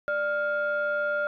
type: tone pair together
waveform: sine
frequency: 591 / 1404 Hz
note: D5 / F6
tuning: +11 / +9 cents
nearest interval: octave + minor third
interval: 1498 cents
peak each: -26 dBFS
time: 0.08-1.27 s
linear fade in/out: 0 ms
effects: tanh soft clip ceiling -19 dBFS